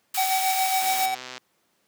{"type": "high-pass noise", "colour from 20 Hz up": "white", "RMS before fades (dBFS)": -29, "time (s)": [0.14, 1.06], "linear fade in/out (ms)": 5, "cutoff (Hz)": 1200, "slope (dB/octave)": 12}
{"type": "tone with tremolo", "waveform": "square", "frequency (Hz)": 760, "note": "F#5", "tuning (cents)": 46, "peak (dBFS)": -21, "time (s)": [0.17, 1.15], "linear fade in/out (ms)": 10, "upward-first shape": "sine", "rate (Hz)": 7.2, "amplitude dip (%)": 45}
{"type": "click train", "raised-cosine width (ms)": 0.2, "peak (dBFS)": -19, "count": 72, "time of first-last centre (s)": [0.82, 1.379], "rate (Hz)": 127}
{"effects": ["pink hiss -68 dBFS RMS until 1.87 s", "high-pass 200 Hz 12 dB/octave"]}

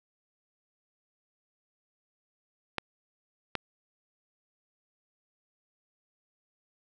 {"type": "clicks", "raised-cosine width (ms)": 0.3, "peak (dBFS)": -13, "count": 2, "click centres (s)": [2.783, 3.553], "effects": []}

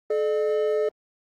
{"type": "tone pair together", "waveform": "triangle", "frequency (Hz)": [430.3, 603], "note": ["A4", "D5"], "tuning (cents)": [-39, 46], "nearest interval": "tritone", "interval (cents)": 585, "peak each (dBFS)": [-20, -24], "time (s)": [0.1, 0.89], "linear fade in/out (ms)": 5, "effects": ["Opus 24 kbps"]}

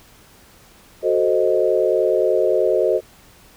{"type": "chord", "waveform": "sine", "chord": "F# diminished seventh", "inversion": "none", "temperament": "equal", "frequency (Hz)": [370, 440, 523.3, 622.3], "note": ["F#4", "A4", "C5", "Eb5"], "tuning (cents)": [0, 0, 0, 0], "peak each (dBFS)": -20, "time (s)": [1.02, 3.01], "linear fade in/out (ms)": 50, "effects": ["pink hiss -49 dBFS RMS until 3.56 s"]}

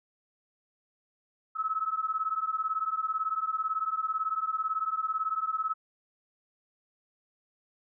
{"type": "beating tone pair", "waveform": "sine", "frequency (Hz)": [1286, 1304], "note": ["E6", "E6"], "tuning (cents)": [-43, -19], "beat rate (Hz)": 18, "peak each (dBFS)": -31, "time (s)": [1.55, 5.74], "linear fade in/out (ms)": 20, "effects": []}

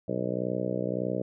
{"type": "harmonic tone", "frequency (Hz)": 61.74, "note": "B1", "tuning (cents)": 0, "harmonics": [2, 3, 4, 5, 6, 7, 8, 9, 10], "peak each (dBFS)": [-37, -34, -39, -36, -38, -37, -35, -35, -38], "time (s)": [0.08, 1.22], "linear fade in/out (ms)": 5, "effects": []}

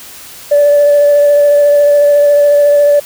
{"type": "tone with vibrato", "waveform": "sine", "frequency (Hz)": 580, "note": "D5", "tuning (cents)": -22, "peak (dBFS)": -3, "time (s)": [0.51, 3], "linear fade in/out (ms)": 10, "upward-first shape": "sine", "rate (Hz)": 14, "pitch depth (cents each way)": 13, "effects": ["tanh soft clip ceiling -1 dBFS", "white hiss -32 dBFS RMS until 3.05 s"]}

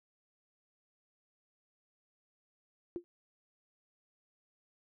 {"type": "tone with exponential decay", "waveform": "sine", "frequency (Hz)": 347.9, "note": "F4", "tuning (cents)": -7, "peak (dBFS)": -31, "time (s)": [2.96, 3.04], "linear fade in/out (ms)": 0, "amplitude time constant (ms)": 17, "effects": []}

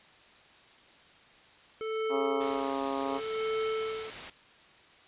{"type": "tone with tremolo", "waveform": "square", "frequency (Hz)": 440, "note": "A4", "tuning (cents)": 0, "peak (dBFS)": -29, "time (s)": [1.81, 4.1], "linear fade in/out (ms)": 0, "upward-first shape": "sine", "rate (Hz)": 0.7, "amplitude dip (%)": 100}
{"type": "harmonic tone", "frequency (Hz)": 136.8, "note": "C#3", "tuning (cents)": -23, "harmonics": [2, 3, 4, 5, 6, 7, 8, 9], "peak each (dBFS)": [-35, -37, -38, -39, -40, -40, -41, -42], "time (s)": [2.09, 3.21], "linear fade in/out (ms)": 50}
{"type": "noise", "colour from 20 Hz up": "white", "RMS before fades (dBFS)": -40, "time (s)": [2.4, 4.3], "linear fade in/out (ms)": 5}
{"effects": ["white hiss -57 dBFS RMS until 5.07 s", "resampled to 8000 Hz"]}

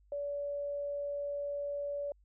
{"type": "tone", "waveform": "sine", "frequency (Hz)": 573, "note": "D5", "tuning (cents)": -43, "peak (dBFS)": -34, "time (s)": [0.12, 2.12], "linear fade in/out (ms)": 2, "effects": ["added 50 Hz sine -62 dBFS peak until 2.24 s"]}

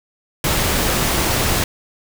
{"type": "noise", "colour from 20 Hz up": "pink", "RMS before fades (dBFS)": -18, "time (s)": [0.44, 1.64], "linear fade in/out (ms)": 2, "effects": []}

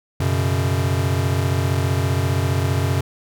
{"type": "chord", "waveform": "square", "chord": "F# suspended fourth", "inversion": "none", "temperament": "equal", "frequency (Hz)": [92.5, 123.47, 138.59], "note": ["F#2", "B2", "C#3"], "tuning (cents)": [0, 0, 0], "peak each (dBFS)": [-21, -24, -24], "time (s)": [0.2, 3.01], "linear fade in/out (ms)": 5, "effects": []}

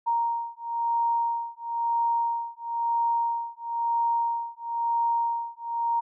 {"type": "beating tone pair", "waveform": "sine", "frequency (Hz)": [932.3, 933.3], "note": ["A#5", "A#5"], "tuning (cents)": [0, 2], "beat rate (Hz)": 1, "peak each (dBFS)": -27, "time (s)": [0.06, 6.01], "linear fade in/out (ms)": 20, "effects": []}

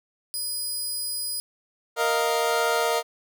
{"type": "tone", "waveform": "15% pulse", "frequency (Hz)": 4950, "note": "D#8", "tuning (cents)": -10, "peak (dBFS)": -21, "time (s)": [0.34, 1.4], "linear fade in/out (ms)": 0}
{"type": "chord", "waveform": "25% pulse", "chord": "Bb suspended fourth", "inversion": "none", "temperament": "equal", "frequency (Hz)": [466.2, 622.3, 698.5], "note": ["Bb4", "Eb5", "F5"], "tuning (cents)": [0, 0, 0], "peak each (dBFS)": [-21, -23, -23], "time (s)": [1.96, 3.03], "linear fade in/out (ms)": 50}
{"effects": []}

